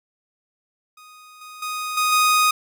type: tone with level steps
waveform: sawtooth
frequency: 1244.5 Hz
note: D#6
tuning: in tune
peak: -40 / -34 / -22 / -14 / -11 dBFS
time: 0.97-2.51 s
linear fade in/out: 5 ms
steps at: 1.41 / 1.62 / 1.97 / 2.12 s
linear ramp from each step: 5 ms
effects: none